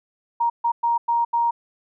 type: tone bursts at uneven times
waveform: sine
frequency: 938 Hz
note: A#5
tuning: 11 cents sharp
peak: -17 dBFS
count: 5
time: 0.4-0.5 / 0.64-0.72 / 0.83-0.98 / 1.08-1.25 / 1.33-1.51 s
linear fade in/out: 10 ms
effects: none